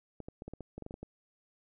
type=clicks; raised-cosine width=2 ms; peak=-29 dBFS; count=12; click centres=0.203 / 0.285 / 0.421 / 0.48 / 0.536 / 0.607 / 0.78 / 0.823 / 0.864 / 0.909 / 0.941 / 1.03 s; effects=none